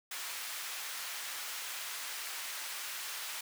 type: high-pass noise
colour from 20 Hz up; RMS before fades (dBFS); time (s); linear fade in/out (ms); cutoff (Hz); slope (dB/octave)
pink; -41; 0.11-3.41; 5; 1400; 12
effects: none